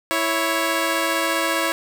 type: tone pair together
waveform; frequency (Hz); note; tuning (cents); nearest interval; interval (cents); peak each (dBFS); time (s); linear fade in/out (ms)
10% pulse; 329.6 / 554.3; E4 / C#5; 0 / 0; major sixth; 900; -14; 0.11-1.72; 0
effects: none